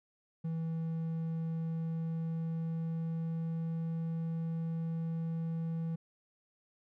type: tone with pitch glide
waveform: triangle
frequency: 163.1 to 164.14 Hz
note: E3 to E3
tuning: -18 to -7 cents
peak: -31 dBFS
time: 0.44-5.96 s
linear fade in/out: 10 ms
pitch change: +11 cents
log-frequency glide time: 1.45-3.91 s
effects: none